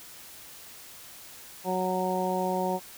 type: harmonic tone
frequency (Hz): 184.7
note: F#3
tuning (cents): -3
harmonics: 1 / 2 / 3 / 4 / 5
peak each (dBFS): -32 / -32 / -32 / -32 / -32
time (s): 1.64-2.8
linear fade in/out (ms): 50
effects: white hiss -47 dBFS RMS until 2.97 s